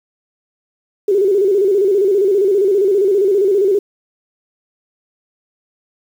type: tone with vibrato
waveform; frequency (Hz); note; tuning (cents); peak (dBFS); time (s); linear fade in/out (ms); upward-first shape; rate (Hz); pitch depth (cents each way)
sine; 394.6; G4; +11; -10; 1.08-3.79; 5; square; 15; 82
effects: 7-bit